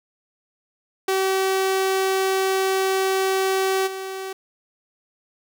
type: tone with level steps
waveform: sawtooth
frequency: 382.4 Hz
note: G4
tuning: 43 cents flat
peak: -15 / -25 dBFS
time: 1.08-4.33 s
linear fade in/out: 5 ms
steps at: 3.86 s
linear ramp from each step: 20 ms
effects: none